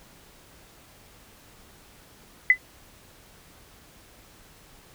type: tone with exponential decay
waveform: sine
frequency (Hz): 2013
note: B6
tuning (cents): +33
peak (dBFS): -8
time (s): 2.5-2.58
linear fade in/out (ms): 2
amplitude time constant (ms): 16
effects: pink hiss -53 dBFS RMS until 4.94 s